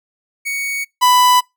45% pulse tone pair in turn, 2232 / 994.2 Hz, C#7 / B5, +11 / +11 cents, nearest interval octave + major second, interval 1400 cents, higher first, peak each -19 / -9 dBFS, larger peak second, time 0.45-0.85 / 1.01-1.41 s, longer neither, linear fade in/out 20 ms, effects noise-tail reverb RT60 0.2 s tail -25 dB re dry

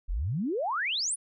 sine exponential sweep, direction up, 35.96 to 10280 Hz, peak -27 dBFS, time 0.08-1.16 s, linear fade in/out 20 ms, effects none

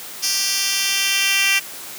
10% pulse tone with high-pass filter sweep, 392 Hz, G4, in tune, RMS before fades -19 dBFS, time 0.22-1.6 s, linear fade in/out 20 ms, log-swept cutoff 4700 to 2600 Hz, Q 2.4, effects white hiss -34 dBFS RMS until 1.98 s + high-pass 150 Hz 12 dB/octave

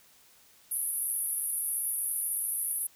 pink band-pass noise, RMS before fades -32 dBFS, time 0.71-2.87 s, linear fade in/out 5 ms, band 9900 to 12000 Hz, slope 96 dB/octave, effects white hiss -60 dBFS RMS until 2.95 s

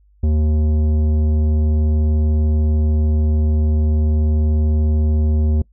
triangle tone with tanh clipping, 76.7 Hz, D#2, 24 cents flat, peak -15 dBFS, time 0.23-5.62 s, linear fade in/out 5 ms, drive 16 dB, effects noise-tail reverb RT60 0.1 s tail -22 dB re dry + added 50 Hz sine -50 dBFS peak until 5.72 s

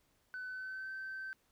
sine tone with pitch glide, 1507 to 1546.7 Hz, F#6 to G6, +31 to -24 cents, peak -39 dBFS, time 0.34-1.33 s, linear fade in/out 0 ms, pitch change +45 cents, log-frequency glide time 0.47-0.91 s, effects tanh soft clip ceiling -38 dBFS + pink hiss -74 dBFS RMS until 1.51 s

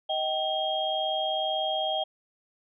sine tone cluster, 629 / 771 / 3239 Hz, D#5 / G5 / G#7, +19 / -29 / -44 cents, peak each -30 dBFS, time 0.09-2.04 s, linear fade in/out 10 ms, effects none

